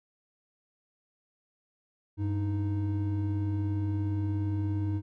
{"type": "tone pair together", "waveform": "triangle", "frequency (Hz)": [98, 311.1], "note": ["G2", "D#4"], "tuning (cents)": [0, 0], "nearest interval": "octave + minor sixth", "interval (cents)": 2000, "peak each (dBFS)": [-26, -32], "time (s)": [2.17, 5.02], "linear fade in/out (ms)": 50, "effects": []}